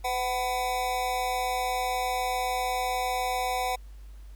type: tone with amplitude modulation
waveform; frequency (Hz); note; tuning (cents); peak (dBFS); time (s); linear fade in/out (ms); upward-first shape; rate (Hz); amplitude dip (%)
square; 752; F#5; +28; -23; 0.04-3.76; 10; sine; 247; 95
effects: added 50 Hz sine -42 dBFS peak until 4.35 s + pink hiss -62 dBFS RMS until 4.35 s